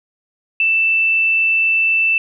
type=tone; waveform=sine; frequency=2656 Hz; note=E7; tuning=12 cents sharp; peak=-12 dBFS; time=0.6-2.18 s; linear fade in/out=2 ms; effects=none